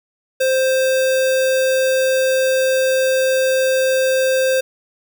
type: tone with sample-and-hold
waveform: sine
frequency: 523.3 Hz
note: C5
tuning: in tune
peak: -13 dBFS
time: 0.4-4.61 s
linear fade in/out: 10 ms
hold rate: 2100 Hz
effects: none